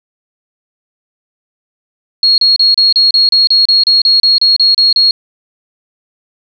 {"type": "tone bursts", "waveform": "sine", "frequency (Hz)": 4300, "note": "C8", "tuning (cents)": 47, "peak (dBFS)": -5, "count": 16, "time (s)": [2.23, 5.11], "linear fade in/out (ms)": 2, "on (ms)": 150, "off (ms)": 32, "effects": []}